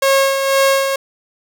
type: tone with tremolo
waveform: sawtooth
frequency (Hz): 544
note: C#5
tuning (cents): -33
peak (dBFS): -6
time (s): 0.02-0.96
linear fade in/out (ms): 5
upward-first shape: sine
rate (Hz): 2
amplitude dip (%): 50
effects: none